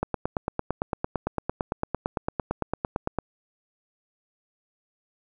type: click train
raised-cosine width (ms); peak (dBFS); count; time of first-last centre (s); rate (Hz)
1; -11; 29; 0.03-3.187; 8.87
effects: none